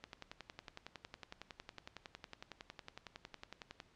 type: click train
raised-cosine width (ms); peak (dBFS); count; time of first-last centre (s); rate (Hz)
0.2; -29; 42; 0.04-3.801; 10.9
effects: pink hiss -69 dBFS RMS until 3.95 s + low-pass 5000 Hz 12 dB/octave